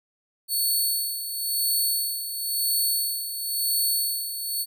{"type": "tone with tremolo", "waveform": "5% pulse", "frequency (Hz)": 4434, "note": "C#8", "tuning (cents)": 0, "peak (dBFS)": -14, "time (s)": [0.48, 4.66], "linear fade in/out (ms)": 50, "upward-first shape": "sine", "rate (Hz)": 0.97, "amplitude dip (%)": 65, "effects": []}